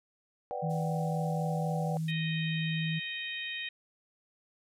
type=chord; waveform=sine; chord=G major seventh; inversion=first; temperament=equal; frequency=493.9 / 587.3 / 740 / 784 Hz; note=B4 / D5 / F#5 / G5; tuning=0 / 0 / 0 / 0 cents; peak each=-39 dBFS; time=0.51-1.97 s; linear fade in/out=0 ms
type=tone; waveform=sine; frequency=160 Hz; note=D#3; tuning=49 cents sharp; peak=-30 dBFS; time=0.62-3 s; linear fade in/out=20 ms
type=noise; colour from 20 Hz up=violet; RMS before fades=-47 dBFS; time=0.69-2.12 s; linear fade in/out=20 ms
type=harmonic tone; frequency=622.3 Hz; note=D#5; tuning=in tune; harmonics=3 / 4 / 5 / 6; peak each=-40 / -39 / -42 / -41 dBFS; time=2.08-3.69 s; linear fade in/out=5 ms
effects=low-pass 8000 Hz 12 dB/octave